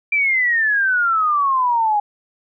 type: exponential sweep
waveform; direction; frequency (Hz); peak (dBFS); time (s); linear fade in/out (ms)
sine; down; 2367 to 817; -14; 0.12-2; 5
effects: none